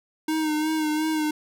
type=tone with vibrato; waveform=square; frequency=310 Hz; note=D#4; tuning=6 cents flat; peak=-23 dBFS; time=0.28-1.31 s; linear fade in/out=5 ms; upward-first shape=sine; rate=2.8 Hz; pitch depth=35 cents each way; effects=none